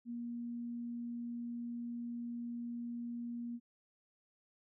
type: tone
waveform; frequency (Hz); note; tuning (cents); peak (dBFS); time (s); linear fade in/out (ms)
sine; 237.4; A#3; +32; -39; 0.05-3.6; 50
effects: none